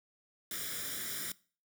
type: noise with comb filter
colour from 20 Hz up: white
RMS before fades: -39 dBFS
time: 0.51-1.32 s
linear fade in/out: 2 ms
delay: 0.56 ms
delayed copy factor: +0.85
effects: noise-tail reverb RT60 0.4 s tail -21 dB re dry + high-pass 100 Hz 12 dB/octave